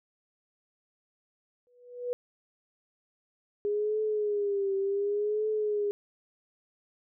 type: tone with exponential growth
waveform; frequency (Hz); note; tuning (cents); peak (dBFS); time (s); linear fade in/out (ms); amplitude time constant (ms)
sine; 489.8; B4; -14; -26; 1.67-2.13; 0; 100
type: tone with vibrato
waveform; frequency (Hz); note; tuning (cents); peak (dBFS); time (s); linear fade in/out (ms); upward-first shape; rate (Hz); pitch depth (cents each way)
sine; 410; G#4; -22; -26; 3.65-5.91; 0; triangle; 0.68; 95
effects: none